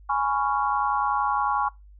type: chord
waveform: sine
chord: C# dominant seventh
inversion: second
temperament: just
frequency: 831.5 / 997.9 / 1108.7 / 1385.9 Hz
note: G#5 / B5 / C#6 / E#6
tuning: +2 / +18 / 0 / -14 cents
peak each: -25 / -30 / -25 / -31 dBFS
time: 0.09-1.69 s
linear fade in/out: 10 ms
effects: noise-tail reverb RT60 0.2 s tail -22 dB re dry + added 50 Hz sine -46 dBFS peak until 1.99 s